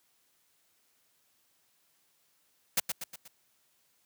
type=noise with echo; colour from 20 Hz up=white; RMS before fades=-26 dBFS; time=2.77-2.8 s; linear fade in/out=5 ms; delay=120 ms; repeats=4; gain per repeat=-6 dB; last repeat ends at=3.28 s; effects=white hiss -71 dBFS RMS until 4.05 s + high-pass 80 Hz 12 dB/octave